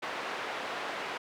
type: band-pass noise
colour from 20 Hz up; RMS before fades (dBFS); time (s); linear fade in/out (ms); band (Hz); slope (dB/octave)
pink; -37; 0.02-1.18; 10; 530 to 2600; 12
effects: none